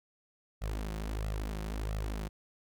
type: tone with flanger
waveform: sawtooth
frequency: 52.7 Hz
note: G#1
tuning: 26 cents sharp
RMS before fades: -36 dBFS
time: 0.61-2.29 s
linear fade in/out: 20 ms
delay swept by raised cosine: 1.5 to 5.6 ms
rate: 1.5 Hz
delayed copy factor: +0.75
effects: none